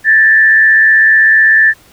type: tone with frequency modulation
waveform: sine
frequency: 1760 Hz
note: A6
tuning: in tune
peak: -4 dBFS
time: 0.04-1.74 s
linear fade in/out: 50 ms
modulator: 95.9 Hz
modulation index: 0.59
effects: pink hiss -44 dBFS RMS until 1.92 s